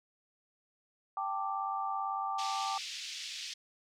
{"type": "chord", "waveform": "sine", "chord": "G suspended second", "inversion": "none", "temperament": "just", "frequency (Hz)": [784, 882, 1176], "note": ["G5", "A5", "D6"], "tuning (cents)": [0, 4, 2], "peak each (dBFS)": [-36, -39, -36], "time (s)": [1.17, 2.78], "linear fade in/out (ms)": 2}
{"type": "band-pass noise", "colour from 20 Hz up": "white", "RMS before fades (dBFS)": -42, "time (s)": [2.38, 3.54], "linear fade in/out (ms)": 10, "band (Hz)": [2400, 5500], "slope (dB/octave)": 24}
{"effects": []}